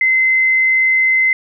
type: tone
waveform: sine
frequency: 2059 Hz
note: C7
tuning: 28 cents flat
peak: -10 dBFS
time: 0.01-1.33 s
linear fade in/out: 2 ms
effects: none